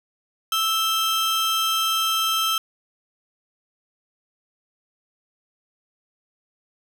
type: tone pair together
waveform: 40% pulse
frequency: 1318.5 / 3160 Hz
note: E6 / G7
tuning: 0 / +13 cents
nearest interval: octave + minor third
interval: 1513 cents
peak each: -22 dBFS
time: 0.52-2.58 s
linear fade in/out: 2 ms
effects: none